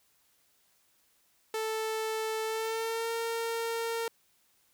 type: tone with pitch glide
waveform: sawtooth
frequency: 440 to 459.2 Hz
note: A4 to A#4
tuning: 0 to -26 cents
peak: -27 dBFS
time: 1.54-4.08 s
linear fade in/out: 2 ms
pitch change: +74 cents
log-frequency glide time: 2.44-3.11 s
effects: white hiss -69 dBFS RMS until 4.73 s